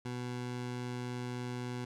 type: tone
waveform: 20% pulse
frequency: 123.47 Hz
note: B2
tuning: in tune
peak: -32 dBFS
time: 0.05-1.85 s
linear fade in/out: 5 ms
effects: low-pass 8000 Hz 12 dB/octave